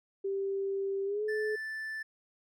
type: tone with pitch glide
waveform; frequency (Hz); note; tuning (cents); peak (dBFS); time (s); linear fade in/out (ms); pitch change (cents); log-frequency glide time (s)
sine; 392 to 427.5; G4 to A4; 0 to -50; -30; 0.24-1.56; 10; +150; 1.05-1.24
type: tone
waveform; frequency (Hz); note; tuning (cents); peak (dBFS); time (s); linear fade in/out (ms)
triangle; 1760; A6; 0; -34; 1.28-2.03; 10
effects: none